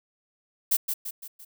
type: noise with echo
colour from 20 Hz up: violet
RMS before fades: -22 dBFS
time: 0.71-0.77 s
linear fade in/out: 10 ms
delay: 170 ms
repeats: 4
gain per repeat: -6 dB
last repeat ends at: 1.45 s
effects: none